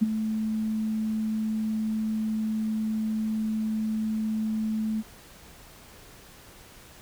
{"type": "tone with ADSR envelope", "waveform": "sine", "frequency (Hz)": 218.1, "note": "A3", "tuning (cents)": -15, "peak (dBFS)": -15, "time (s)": [0.01, 5.03], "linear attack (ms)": 17, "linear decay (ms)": 20, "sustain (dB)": -10, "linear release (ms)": 36, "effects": ["pink hiss -50 dBFS RMS until 7.01 s"]}